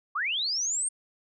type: linear sweep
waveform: sine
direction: up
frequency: 1051 to 8770 Hz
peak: -26 dBFS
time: 0.15-0.89 s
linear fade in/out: 10 ms
effects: none